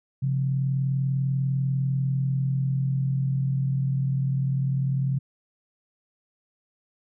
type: tone pair together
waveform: sine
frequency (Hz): 133.8 / 173.98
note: C3 / F3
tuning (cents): +39 / -6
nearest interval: perfect fourth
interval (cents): 455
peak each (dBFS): -22 / -32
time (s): 0.22-5.19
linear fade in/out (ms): 10
effects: none